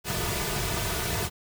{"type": "noise with comb filter", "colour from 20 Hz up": "pink", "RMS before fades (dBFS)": -29, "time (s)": [0.04, 1.3], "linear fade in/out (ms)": 50, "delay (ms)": 3.7, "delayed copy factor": -0.75, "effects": []}